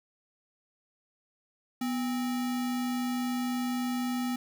sine tone with sample-and-hold, 246.9 Hz, B3, in tune, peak -28 dBFS, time 1.81-4.36 s, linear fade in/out 5 ms, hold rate 1050 Hz, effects none

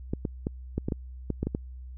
clicks, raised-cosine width 3 ms, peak -15 dBFS, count 10, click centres 0.135 / 0.252 / 0.469 / 0.78 / 0.885 / 0.922 / 1.303 / 1.43 / 1.47 / 1.549 s, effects added 63 Hz sine -39 dBFS peak until 1.97 s

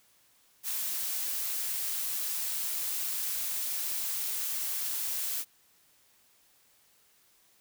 blue noise, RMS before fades -33 dBFS, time 0.63-5.45 s, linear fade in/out 50 ms, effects white hiss -65 dBFS RMS until 7.6 s

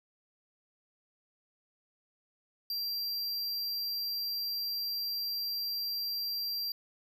square tone, 4730 Hz, D8, 12 cents sharp, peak -33 dBFS, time 2.7-6.72 s, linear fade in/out 2 ms, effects none

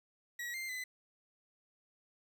40% pulse tone with pitch steps, 1918 / 2096 / 2018 Hz, A#6 / C7 / B6, +49 / +2 / +37 cents, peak -38 dBFS, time 0.39-0.84 s, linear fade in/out 5 ms, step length 150 ms, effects 11-bit

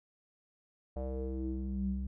square tone with low-pass filter sweep, 65.41 Hz, C2, in tune, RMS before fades -36 dBFS, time 0.96-2.07 s, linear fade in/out 5 ms, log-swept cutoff 640 to 150 Hz, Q 5.6, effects none

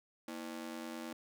sawtooth ring-modulated tone, 280 Hz, C#4, 18 cents sharp, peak -35 dBFS, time 0.28-1.13 s, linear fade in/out 2 ms, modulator 44.8 Hz, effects none

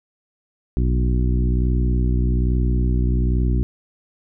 harmonic tone with a mistuned harmonic, 61.2 Hz, B1, 15 cents flat, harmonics 1 / 2 / 3 / 4 / 5 / 6, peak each -17 / -23 / -27 / -29 / -31 / -33 dBFS, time 0.77-3.63 s, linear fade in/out 0 ms, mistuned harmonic 1, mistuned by -65 cents, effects none

